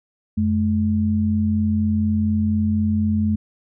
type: tone pair together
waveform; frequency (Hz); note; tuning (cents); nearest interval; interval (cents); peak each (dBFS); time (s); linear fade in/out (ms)
sine; 90.06 / 214.2; F#2 / A3; -46 / -46; octave + minor third; 1500; -21 / -18; 0.37-3.36; 10
effects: none